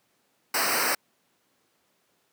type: noise with comb filter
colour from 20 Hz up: pink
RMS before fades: -25 dBFS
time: 0.54-0.95 s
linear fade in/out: 5 ms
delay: 0.29 ms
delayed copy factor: -1
effects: pink hiss -69 dBFS RMS until 2.32 s + high-pass 200 Hz 12 dB/octave